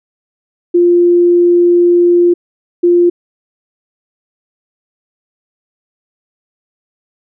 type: tone bursts at uneven times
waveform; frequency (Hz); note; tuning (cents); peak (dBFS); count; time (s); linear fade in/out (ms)
sine; 349.2; F4; 0; -5; 2; 0.74-2.34 / 2.83-3.1; 10
effects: none